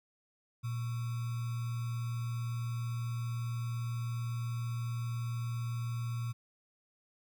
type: tone with sample-and-hold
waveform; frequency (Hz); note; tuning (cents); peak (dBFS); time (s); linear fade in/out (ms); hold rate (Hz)
sine; 117.8; A#2; +19; -33; 0.63-6.33; 20; 1225
effects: none